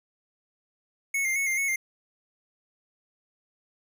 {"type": "tone with vibrato", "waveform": "square", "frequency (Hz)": 2153, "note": "C7", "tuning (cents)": 49, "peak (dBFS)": -25, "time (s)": [1.14, 1.76], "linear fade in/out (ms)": 5, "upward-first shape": "square", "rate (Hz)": 4.6, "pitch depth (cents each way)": 40, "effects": []}